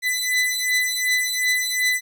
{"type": "beating tone pair", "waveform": "sawtooth", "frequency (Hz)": [2000, 2002.7], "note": ["B6", "B6"], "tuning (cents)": [21, 24], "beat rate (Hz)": 2.7, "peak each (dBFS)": [-19, -19], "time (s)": [0.02, 2.01], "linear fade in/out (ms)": 50, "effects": []}